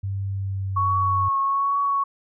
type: tone with pitch glide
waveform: sine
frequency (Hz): 98 to 95.82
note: G2 to G2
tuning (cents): 0 to -39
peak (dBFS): -24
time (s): 0.03-1.29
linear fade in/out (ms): 10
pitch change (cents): -39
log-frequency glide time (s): 0.27-0.84
type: tone with vibrato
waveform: sine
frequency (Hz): 1108.7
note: C#6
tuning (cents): 0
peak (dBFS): -19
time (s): 0.76-2.04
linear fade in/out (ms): 10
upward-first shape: triangle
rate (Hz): 1.2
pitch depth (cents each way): 26
effects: none